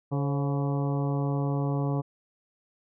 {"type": "harmonic tone with a mistuned harmonic", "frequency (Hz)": 141.5, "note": "C#3", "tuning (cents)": 36, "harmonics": [1, 2, 3, 4, 5, 6, 7, 8], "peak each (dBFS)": [-26, -32, -36, -38, -40, -42, -43, -44], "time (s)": [0.11, 2.02], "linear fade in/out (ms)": 20, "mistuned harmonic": 4, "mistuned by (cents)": -67, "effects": []}